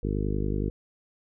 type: harmonic tone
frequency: 50.7 Hz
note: G#1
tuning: 41 cents flat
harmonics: 1 / 2 / 3 / 4 / 5 / 6 / 7 / 8 / 9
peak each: -29 / -32 / -34 / -35 / -36 / -37 / -37 / -38 / -39 dBFS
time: 0.03-0.7 s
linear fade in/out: 5 ms
effects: none